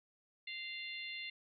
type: harmonic tone with a mistuned harmonic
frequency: 695 Hz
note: F5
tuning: 9 cents flat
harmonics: 3 / 4 / 5 / 6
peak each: -45 / -47 / -49 / -51 dBFS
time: 0.47-1.3 s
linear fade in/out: 5 ms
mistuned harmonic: 5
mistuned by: +29 cents
effects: none